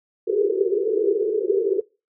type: band-pass noise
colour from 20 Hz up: pink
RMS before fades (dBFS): -21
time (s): 0.27-1.81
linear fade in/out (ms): 10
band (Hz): 370 to 460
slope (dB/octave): 96
effects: noise-tail reverb RT60 0.3 s tail -23 dB re dry